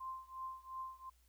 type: tone with tremolo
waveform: sine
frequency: 1046.5 Hz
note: C6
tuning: in tune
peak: -40 dBFS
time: 0-1.1 s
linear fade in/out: 10 ms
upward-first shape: triangle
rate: 2.8 Hz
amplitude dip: 95%
effects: added 60 Hz sine -68 dBFS peak until 1.28 s + white hiss -75 dBFS RMS until 1.28 s